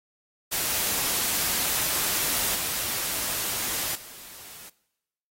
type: noise with level steps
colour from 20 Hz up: white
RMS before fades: -26 / -29 / -44 dBFS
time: 0.51-4.7 s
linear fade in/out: 20 ms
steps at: 2.55 / 3.95 s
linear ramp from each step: 5 ms
effects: noise-tail reverb RT60 0.9 s tail -20 dB re dry + AAC 48 kbps